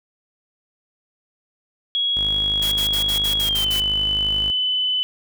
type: tone with pitch glide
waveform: sine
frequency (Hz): 3322 to 3011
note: G#7 to F#7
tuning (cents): 0 to +30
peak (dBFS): -18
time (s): 1.95-5.03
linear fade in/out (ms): 0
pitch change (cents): -170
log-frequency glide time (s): 3.39-3.72
type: tone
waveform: sawtooth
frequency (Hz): 51.5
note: G#1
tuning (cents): -14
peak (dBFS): -26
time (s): 2.16-4.51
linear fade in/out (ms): 10
type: noise bursts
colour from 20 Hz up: white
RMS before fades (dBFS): -29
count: 8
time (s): 2.62-3.803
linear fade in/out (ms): 5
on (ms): 98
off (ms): 57
effects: none